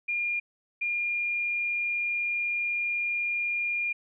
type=tone pair in turn; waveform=sine; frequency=2412 / 2412 Hz; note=D7 / D7; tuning=+46 / +46 cents; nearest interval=unison; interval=0 cents; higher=neither; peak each=-26 dBFS; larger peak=neither; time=0.08-0.4 / 0.81-3.93 s; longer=second; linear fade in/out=10 ms; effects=none